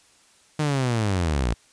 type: linear sweep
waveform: sawtooth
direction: down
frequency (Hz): 155.1 to 51.91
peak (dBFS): -17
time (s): 0.59-1.54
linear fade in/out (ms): 5
effects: white hiss -57 dBFS RMS until 1.72 s + resampled to 22050 Hz